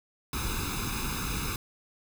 pink noise with comb filter, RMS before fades -32 dBFS, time 0.33-1.56 s, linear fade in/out 2 ms, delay 0.79 ms, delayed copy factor +0.9, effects none

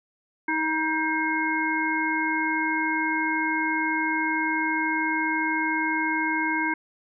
harmonic tone with a mistuned harmonic, 316.3 Hz, D#4, 29 cents sharp, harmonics 1 / 3 / 5 / 7, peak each -28 / -28 / -28 / -28 dBFS, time 0.48-6.74 s, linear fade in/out 5 ms, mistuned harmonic 7, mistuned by -46 cents, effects none

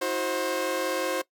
sawtooth tone cluster, 320.9 / 366.4 / 529 Hz, E4 / F#4 / C5, -46 / -17 / +19 cents, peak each -30 / -28 / -24 dBFS, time 0.01-1.22 s, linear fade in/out 10 ms, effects noise-tail reverb RT60 0.1 s tail -20 dB re dry

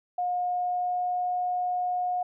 sine tone with pitch glide, 717 to 722 Hz, F5 to F#5, +45 to -43 cents, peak -25 dBFS, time 0.18-2.23 s, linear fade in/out 5 ms, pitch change +12 cents, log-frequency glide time 0.38-1.36 s, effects none

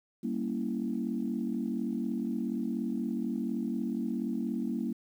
sine chord, G diminished seventh, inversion none, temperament equal, 196 / 233.1 / 277.2 / 329.6 Hz, G3 / Bb3 / Db4 / Fb4, 0 / 0 / 0 / 0 cents, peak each -36 / -32 / -37 / -38 dBFS, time 0.23-4.93 s, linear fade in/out 10 ms, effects tanh soft clip ceiling -20 dBFS + 10-bit

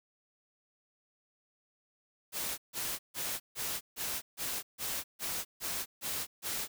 white noise bursts, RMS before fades -36 dBFS, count 11, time 2.32-6.68 s, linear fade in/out 50 ms, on 260 ms, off 150 ms, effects none

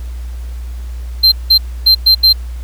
triangle tone bursts at uneven times, 4138 Hz, C8, 20 cents flat, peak -3 dBFS, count 5, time 1.23-1.32 / 1.5-1.58 / 1.86-1.95 / 2.06-2.15 / 2.23-2.33 s, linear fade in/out 10 ms, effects added 60 Hz sine -21 dBFS peak until 2.63 s + pink hiss -43 dBFS RMS until 2.63 s

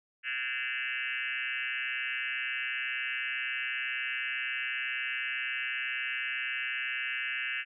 sine tone with frequency modulation, 2187 Hz, C#7, 24 cents flat, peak -31 dBFS, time 0.23-7.65 s, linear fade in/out 50 ms, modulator 128 Hz, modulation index 5.1, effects none

